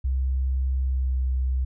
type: tone with pitch glide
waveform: sine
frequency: 65.41 to 64.32 Hz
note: C2 to C2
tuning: 0 to -29 cents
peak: -21 dBFS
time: 0.04-1.65 s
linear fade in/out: 10 ms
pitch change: -29 cents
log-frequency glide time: 0.81-1.21 s
effects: none